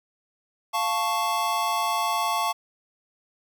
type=chord; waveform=square; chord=F augmented; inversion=none; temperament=equal; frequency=698.5 / 880 / 1108.7 Hz; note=F5 / A5 / C#6; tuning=0 / 0 / 0 cents; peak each=-30 / -28 / -27 dBFS; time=0.73-2.53 s; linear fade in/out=20 ms; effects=none